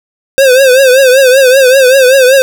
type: tone with vibrato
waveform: square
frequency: 523.3 Hz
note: C5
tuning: in tune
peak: -3 dBFS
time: 0.38-2.42 s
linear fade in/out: 0 ms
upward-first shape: triangle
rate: 5.2 Hz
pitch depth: 110 cents each way
effects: none